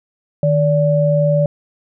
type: tone pair together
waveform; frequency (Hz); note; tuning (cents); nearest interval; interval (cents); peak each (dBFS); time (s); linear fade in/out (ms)
sine; 153.64 / 579; D#3 / D5; -22 / -25; octave + major seventh; 2297; -14; 0.43-1.46; 2
effects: none